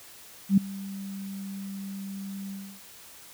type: tone with ADSR envelope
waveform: sine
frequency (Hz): 196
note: G3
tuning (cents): 0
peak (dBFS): -13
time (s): 0.49-2.81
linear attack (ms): 85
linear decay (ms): 6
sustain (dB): -21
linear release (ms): 290
effects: white hiss -49 dBFS RMS until 3.33 s

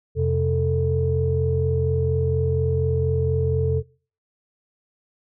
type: tone cluster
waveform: sine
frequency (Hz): 86.7 / 130.9 / 442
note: F2 / C3 / A4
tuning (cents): -12 / +1 / +8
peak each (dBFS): -22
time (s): 0.15-3.83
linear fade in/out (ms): 50
effects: noise-tail reverb RT60 0.4 s tail -22 dB re dry + tanh soft clip ceiling -9 dBFS

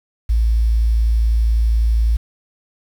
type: tone with quantisation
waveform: sine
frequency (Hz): 56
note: A1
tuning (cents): +31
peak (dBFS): -12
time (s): 0.29-2.17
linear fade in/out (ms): 10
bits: 7
effects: none

